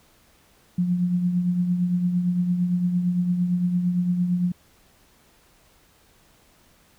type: tone with tremolo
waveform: sine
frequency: 177.9 Hz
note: F3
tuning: 32 cents sharp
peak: -17 dBFS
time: 0.78-4.52 s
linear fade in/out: 5 ms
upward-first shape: triangle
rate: 8.8 Hz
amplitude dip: 55%
effects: pink hiss -58 dBFS RMS until 6.98 s